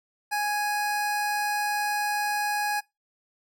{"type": "tone", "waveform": "25% pulse", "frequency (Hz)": 830.6, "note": "G#5", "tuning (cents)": 0, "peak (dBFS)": -21, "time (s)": [0.31, 2.81], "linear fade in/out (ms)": 20, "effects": ["noise-tail reverb RT60 0.2 s tail -23 dB re dry"]}